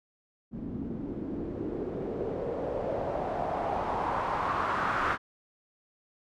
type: noise with low-pass filter sweep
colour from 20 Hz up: white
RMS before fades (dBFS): -32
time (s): 0.51-5.18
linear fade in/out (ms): 50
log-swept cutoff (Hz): 230 to 1400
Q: 3
effects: none